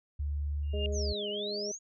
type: tone with pitch glide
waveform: sine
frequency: 72.6 to 73.1 Hz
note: D2 to D2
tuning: -19 to -7 cents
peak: -30 dBFS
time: 0.19-1.13 s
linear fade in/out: 10 ms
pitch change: +12 cents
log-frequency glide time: 0.39-0.71 s
type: tone with exponential growth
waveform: sine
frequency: 2813 Hz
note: F7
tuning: 12 cents sharp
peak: -30 dBFS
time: 0.63-0.86 s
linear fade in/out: 1 ms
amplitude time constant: 50 ms
type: harmonic tone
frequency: 206.1 Hz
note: G#3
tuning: 13 cents flat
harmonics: 1 / 2 / 3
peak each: -43 / -36 / -40 dBFS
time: 0.73-1.72 s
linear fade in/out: 10 ms
type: exponential two-way sweep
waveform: sine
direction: down then up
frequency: 6820 to 2800 to 6820 Hz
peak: -36 dBFS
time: 0.92-1.79 s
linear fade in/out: 50 ms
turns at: 1.29 s
effects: none